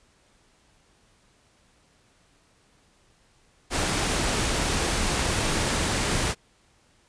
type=noise; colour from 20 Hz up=pink; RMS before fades=-25 dBFS; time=3.7-6.35 s; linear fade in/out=50 ms; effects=pink hiss -62 dBFS RMS until 7.08 s + resampled to 22050 Hz